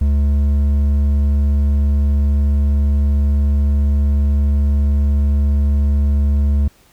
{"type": "tone with hard clipping", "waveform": "triangle", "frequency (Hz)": 71.5, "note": "D2", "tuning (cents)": -46, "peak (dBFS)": -13, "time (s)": [0.01, 6.68], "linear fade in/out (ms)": 5, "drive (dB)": 9, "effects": ["pink hiss -52 dBFS RMS until 6.92 s"]}